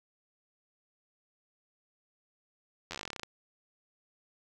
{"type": "slowing click train", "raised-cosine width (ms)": 0.2, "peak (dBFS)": -21, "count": 16, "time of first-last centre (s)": [2.91, 3.233], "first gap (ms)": 11, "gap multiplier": 1.09, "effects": []}